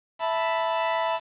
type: chord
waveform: 40% pulse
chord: E suspended fourth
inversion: none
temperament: equal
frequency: 659.3 / 880 / 987.8 Hz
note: E5 / A5 / B5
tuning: 0 / 0 / 0 cents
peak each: -26 / -29 / -26 dBFS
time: 0.19-1.2 s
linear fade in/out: 50 ms
effects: resampled to 8000 Hz + 8-bit